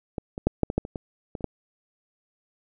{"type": "clicks", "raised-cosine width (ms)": 2, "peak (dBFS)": [-16, -19, -6, -7, -14, -9, -22, -18, -19, -27, -13], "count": 11, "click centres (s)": [0.182, 0.379, 0.47, 0.633, 0.701, 0.78, 0.851, 0.958, 1.352, 1.408, 1.443], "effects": []}